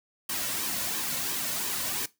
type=noise with flanger; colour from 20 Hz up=white; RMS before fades=-31 dBFS; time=0.29-2.06 s; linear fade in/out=5 ms; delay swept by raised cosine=1.4 to 2.5 ms; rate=2.9 Hz; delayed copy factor=-0.55; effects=noise-tail reverb RT60 0.2 s tail -18 dB re dry